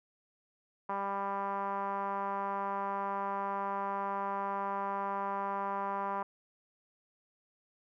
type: tone with low-pass filter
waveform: 5% pulse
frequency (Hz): 198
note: G3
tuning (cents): +18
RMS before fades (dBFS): -35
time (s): 0.89-6.23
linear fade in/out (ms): 5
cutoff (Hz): 1000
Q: 3.4
effects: none